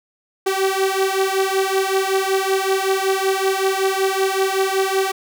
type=beating tone pair; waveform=sawtooth; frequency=382.1 / 387.4 Hz; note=G4 / G4; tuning=-44 / -20 cents; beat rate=5.3 Hz; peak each=-16 dBFS; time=0.46-5.12 s; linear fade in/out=10 ms; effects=none